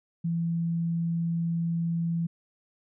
sine tone, 167.7 Hz, E3, 30 cents sharp, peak -25 dBFS, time 0.24-2.27 s, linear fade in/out 10 ms, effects none

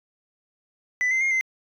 sine tone with pitch steps, 1993 / 2073 / 2132 / 2070 Hz, B6 / C7 / C7 / C7, +15 / -17 / +32 / -19 cents, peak -17 dBFS, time 1.01-1.41 s, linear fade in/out 0 ms, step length 100 ms, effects tanh soft clip ceiling -19 dBFS

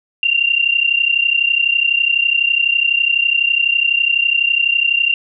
sine tone pair together, 2758 / 2790 Hz, F7 / F7, -22 / -2 cents, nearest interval unison, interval 20 cents, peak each -15 dBFS, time 0.23-5.14 s, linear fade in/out 2 ms, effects none

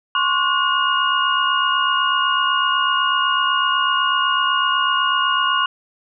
sine tone cluster, 1051 / 1119 / 1450 / 2854 Hz, C6 / C#6 / F#6 / F7, +7 / +16 / -35 / +37 cents, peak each -21 dBFS, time 0.15-5.66 s, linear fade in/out 2 ms, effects none

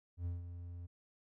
triangle tone with ADSR envelope, 87.1 Hz, F2, 4 cents flat, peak -33 dBFS, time 0.17-0.87 s, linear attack 88 ms, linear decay 160 ms, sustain -9 dB, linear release 16 ms, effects none

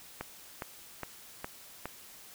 click train, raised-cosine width 0.5 ms, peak -21 dBFS, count 5, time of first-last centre 0.21-1.856 s, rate 2.43 Hz, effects white hiss -52 dBFS RMS until 2.34 s

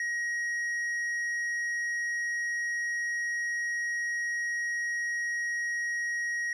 sine tone with tanh clipping, 1892 Hz, A#6, 25 cents sharp, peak -30 dBFS, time 0-6.53 s, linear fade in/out 2 ms, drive 6 dB, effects none

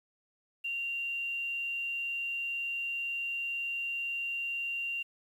sine tone with quantisation, 2769 Hz, F7, 15 cents flat, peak -32 dBFS, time 0.64-5.03 s, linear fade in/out 10 ms, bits 10, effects none

